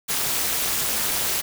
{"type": "noise with amplitude modulation", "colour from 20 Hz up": "white", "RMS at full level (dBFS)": -20, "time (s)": [0.08, 1.42], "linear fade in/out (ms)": 20, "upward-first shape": "sine", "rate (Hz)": 275, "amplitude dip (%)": 90, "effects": []}